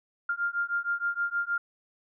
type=beating tone pair; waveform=sine; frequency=1396.9 / 1403.3 Hz; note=F6 / F6; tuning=0 / +8 cents; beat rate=6.4 Hz; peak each=-30 dBFS; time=0.29-1.58 s; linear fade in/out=5 ms; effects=none